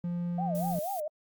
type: tone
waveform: triangle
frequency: 174 Hz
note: F3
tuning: 6 cents flat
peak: -28 dBFS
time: 0.04-0.79 s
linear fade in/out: 2 ms
type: tone with vibrato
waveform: sine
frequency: 691 Hz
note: F5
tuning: 19 cents flat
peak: -31 dBFS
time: 0.38-1.08 s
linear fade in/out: 5 ms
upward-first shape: sine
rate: 4.2 Hz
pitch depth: 260 cents each way
type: noise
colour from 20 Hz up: violet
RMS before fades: -42 dBFS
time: 0.55-1 s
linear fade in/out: 0 ms
effects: Opus 48 kbps